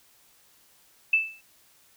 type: tone with exponential decay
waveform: sine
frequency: 2637 Hz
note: E7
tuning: in tune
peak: -15 dBFS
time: 1.13-1.41 s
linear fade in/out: 5 ms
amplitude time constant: 60 ms
effects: white hiss -60 dBFS RMS until 1.96 s